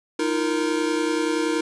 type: chord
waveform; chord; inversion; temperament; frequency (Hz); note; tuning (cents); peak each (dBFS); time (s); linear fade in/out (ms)
square; Eb suspended second; none; equal with one note detuned; 311.1 / 341.6 / 466.2; Eb4 / F4 / Bb4; 0 / -38 / 0; -25 / -27 / -27; 0.19-1.61; 5
effects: resampled to 22050 Hz + 8-bit